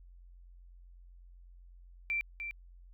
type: tone with echo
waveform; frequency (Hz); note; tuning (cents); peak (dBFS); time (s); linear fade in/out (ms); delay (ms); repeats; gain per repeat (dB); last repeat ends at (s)
sine; 2349; D7; 0; -30; 2.1-2.21; 0; 300; 1; -7; 2.51
effects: added 44 Hz sine -52 dBFS peak until 2.93 s